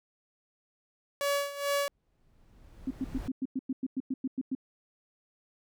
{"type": "tone with tremolo", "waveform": "sawtooth", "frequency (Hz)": 567, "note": "C#5", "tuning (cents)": 39, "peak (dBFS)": -22, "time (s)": [1.21, 1.88], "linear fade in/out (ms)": 0, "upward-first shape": "sine", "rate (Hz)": 2.3, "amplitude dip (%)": 80}
{"type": "noise with exponential growth", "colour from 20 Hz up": "brown", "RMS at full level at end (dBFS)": -37, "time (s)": [1.85, 3.28], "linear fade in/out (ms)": 2, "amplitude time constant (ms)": 310}
{"type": "tone bursts", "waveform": "sine", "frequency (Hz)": 262.3, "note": "C4", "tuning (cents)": 4, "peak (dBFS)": -28, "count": 13, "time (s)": [2.87, 4.551], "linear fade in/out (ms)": 5, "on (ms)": 37, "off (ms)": 100}
{"effects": []}